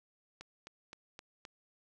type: click train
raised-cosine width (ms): 0.2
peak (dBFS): -30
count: 5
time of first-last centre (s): 0.41-1.452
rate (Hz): 3.84
effects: none